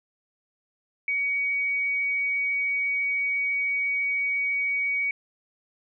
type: tone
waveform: sine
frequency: 2253 Hz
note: C#7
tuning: 28 cents sharp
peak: -23 dBFS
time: 1.08-5.11 s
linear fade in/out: 2 ms
effects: none